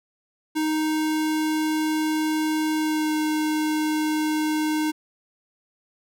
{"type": "tone with pitch glide", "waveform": "square", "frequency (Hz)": [311.1, 308.1], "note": ["D#4", "D#4"], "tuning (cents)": [0, -17], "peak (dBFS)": -22, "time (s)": [0.55, 4.92], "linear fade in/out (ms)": 20, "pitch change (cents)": -17, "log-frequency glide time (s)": [2.77, 3.14], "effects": []}